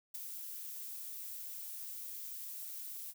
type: noise with ADSR envelope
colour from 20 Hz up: violet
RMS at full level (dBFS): -38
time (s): 0.14-3.14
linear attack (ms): 13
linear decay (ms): 7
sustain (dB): -7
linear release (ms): 46
effects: none